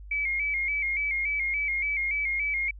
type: tone with vibrato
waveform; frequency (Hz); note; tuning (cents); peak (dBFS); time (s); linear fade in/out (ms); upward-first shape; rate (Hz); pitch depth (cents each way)
sine; 2217; C#7; 0; -25; 0.11-2.71; 5; square; 3.5; 61
effects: added 50 Hz sine -41 dBFS peak until 2.79 s